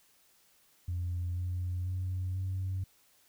sine tone with pitch steps, 88 / 90 / 92.06 / 94.15 Hz, F2 / F#2 / F#2 / F#2, +14 / -47 / -8 / +31 cents, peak -30 dBFS, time 0.88-2.84 s, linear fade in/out 5 ms, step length 490 ms, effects tanh soft clip ceiling -28 dBFS + white hiss -66 dBFS RMS until 3.28 s

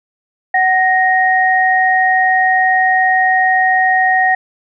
sine tone pair together, 749 / 1866.8 Hz, F#5 / A#6, +21 / +2 cents, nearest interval octave + major third, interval 1581 cents, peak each -12 dBFS, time 0.54-4.35 s, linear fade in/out 5 ms, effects none

